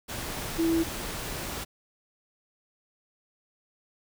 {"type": "tone in noise", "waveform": "sine", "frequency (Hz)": 329.6, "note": "E4", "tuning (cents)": 0, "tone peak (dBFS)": -22, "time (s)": [0.58, 0.84], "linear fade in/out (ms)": 20, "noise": "pink", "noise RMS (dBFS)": -35, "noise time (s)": [0.08, 1.65], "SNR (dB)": 10, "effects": []}